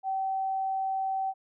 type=tone; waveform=sine; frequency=769 Hz; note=G5; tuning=33 cents flat; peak=-27 dBFS; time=0.03-1.34 s; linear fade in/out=50 ms; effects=none